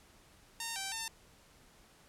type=tone with pitch steps; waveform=5% pulse; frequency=917 / 778 / 901 Hz; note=A#5 / G5 / A5; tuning=-29 / -13 / +41 cents; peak=-25 dBFS; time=0.6-1.08 s; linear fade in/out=2 ms; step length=160 ms; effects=pink hiss -62 dBFS RMS until 2.08 s + low-pass 12000 Hz 12 dB/octave